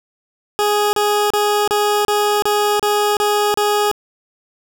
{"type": "tone bursts", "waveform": "20% pulse", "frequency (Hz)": 415.3, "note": "G#4", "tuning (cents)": 0, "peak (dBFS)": -9, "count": 9, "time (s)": [0.59, 3.914], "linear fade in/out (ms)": 0, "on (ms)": 340, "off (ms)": 33, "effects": []}